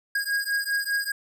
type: beating tone pair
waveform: square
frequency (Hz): 1633 / 1638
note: G#6 / G#6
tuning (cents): -30 / -24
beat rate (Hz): 5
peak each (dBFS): -28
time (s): 0.15-1.12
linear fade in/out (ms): 5
effects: none